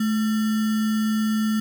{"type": "tone with sample-and-hold", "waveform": "sine", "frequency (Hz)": 216.8, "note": "A3", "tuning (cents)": -25, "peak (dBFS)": -19, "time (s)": [0, 1.6], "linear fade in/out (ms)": 5, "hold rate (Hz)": 1575, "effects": []}